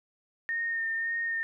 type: tone with vibrato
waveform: sine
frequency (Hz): 1831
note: A#6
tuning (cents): -32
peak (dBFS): -28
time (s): 0.49-1.43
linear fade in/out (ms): 0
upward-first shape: sine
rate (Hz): 1.8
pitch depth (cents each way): 19
effects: none